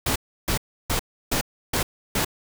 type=noise bursts; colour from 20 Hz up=pink; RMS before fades=-23 dBFS; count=6; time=0.06-2.248 s; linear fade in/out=5 ms; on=98 ms; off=320 ms; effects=none